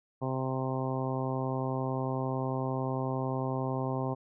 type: harmonic tone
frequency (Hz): 131.1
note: C3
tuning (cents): +4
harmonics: 1 / 2 / 3 / 4 / 5 / 6 / 7 / 8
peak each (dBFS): -33 / -36 / -38 / -39 / -40 / -41 / -41 / -42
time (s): 0.21-4.15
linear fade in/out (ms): 20
effects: none